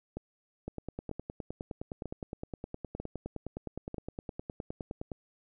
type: two click trains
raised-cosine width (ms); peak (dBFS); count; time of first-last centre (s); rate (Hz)
2; -24 / -24; 5 / 44; 0.17-3.944 / 0.68-5.118; 1.06 / 9.69
effects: none